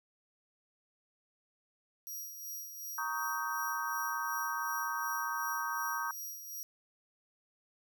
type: tone with tremolo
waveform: 5% pulse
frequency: 5730 Hz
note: F8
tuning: 44 cents sharp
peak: -34 dBFS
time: 2.07-6.63 s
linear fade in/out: 0 ms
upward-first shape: sine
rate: 2.7 Hz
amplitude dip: 50%
type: chord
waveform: sine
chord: Eb dominant seventh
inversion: second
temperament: just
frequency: 933.4 / 1120.1 / 1244.5 / 1555.6 Hz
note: Bb5 / Db6 / Eb6 / G6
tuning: +2 / +18 / 0 / -14 cents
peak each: -39 dBFS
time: 2.98-6.11 s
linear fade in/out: 2 ms
effects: none